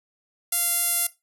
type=tone with band-pass filter; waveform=sawtooth; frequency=692 Hz; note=F5; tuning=16 cents flat; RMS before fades=-24 dBFS; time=0.52-1.07 s; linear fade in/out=5 ms; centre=11000 Hz; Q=3.1; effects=noise-tail reverb RT60 0.2 s tail -17 dB re dry